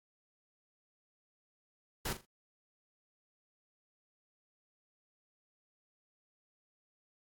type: noise with echo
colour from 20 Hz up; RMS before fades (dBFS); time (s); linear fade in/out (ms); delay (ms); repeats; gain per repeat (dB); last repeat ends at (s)
pink; -36; 2.05-2.13; 5; 41; 3; -11; 2.253
effects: AAC 64 kbps